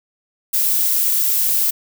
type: noise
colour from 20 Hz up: violet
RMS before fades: -17 dBFS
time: 0.53-1.71 s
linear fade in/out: 10 ms
effects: none